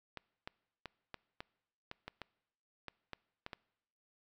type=clicks; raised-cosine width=0.3 ms; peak=-27 dBFS; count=12; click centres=0.173 / 0.475 / 0.857 / 1.143 / 1.405 / 1.914 / 2.08 / 2.217 / 2.883 / 3.133 / 3.464 / 3.532 s; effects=noise-tail reverb RT60 0.9 s tail -24 dB re dry